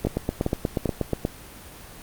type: two click trains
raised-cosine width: 2 ms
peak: -9 / -9 dBFS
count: 4 / 10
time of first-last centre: 0.07-1.251 / 0.05-1.133 s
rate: 2.54 / 8.31 Hz
effects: pink hiss -43 dBFS RMS until 2.02 s + Opus 24 kbps